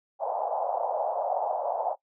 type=band-pass noise; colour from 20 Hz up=white; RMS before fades=-29 dBFS; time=0.19-1.96 s; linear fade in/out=50 ms; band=580 to 830 Hz; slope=48 dB/octave; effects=noise-tail reverb RT60 0.1 s tail -22 dB re dry